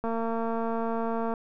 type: click train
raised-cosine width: 1 ms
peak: -18 dBFS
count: 297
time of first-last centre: 0.04-1.338 s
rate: 228 Hz
effects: none